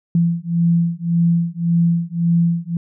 sine beating tone pair, 168.6 / 170.4 Hz, E3 / F3, +39 / -42 cents, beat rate 1.8 Hz, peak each -17 dBFS, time 0.15-2.77 s, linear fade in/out 2 ms, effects none

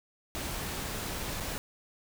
pink noise with dropouts, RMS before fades -36 dBFS, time 0.35-1.58 s, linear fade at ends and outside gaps 0 ms, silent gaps 1.401-1.406 s, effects none

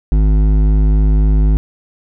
sine tone with hard clipping, 51.91 Hz, G#1, in tune, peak -10 dBFS, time 0.12-1.57 s, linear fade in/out 0 ms, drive 11 dB, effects none

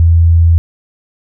sine tone, 83.5 Hz, E2, 23 cents sharp, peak -4 dBFS, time 0-0.58 s, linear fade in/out 0 ms, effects none

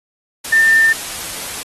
sine tone in noise, 1796 Hz, A6, 35 cents sharp, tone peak -8 dBFS, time 0.52-0.93 s, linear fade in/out 10 ms, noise white, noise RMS -26 dBFS, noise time 0.44-1.63 s, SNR +15 dB, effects AAC 32 kbps

